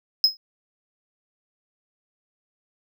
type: tone with exponential decay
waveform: triangle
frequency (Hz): 5120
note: D#8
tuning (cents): +49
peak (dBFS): -9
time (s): 0.24-0.37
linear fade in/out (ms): 1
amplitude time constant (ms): 27
effects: none